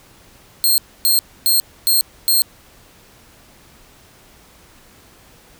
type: tone bursts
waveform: 10% pulse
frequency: 4224 Hz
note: C8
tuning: 16 cents sharp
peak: -5 dBFS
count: 5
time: 0.64-2.42 s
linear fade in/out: 0 ms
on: 140 ms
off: 270 ms
effects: pink hiss -48 dBFS RMS until 5.59 s